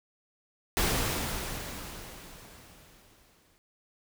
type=noise with exponential decay; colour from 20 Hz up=pink; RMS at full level=-26 dBFS; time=0.77-3.58 s; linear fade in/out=0 ms; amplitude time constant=610 ms; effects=none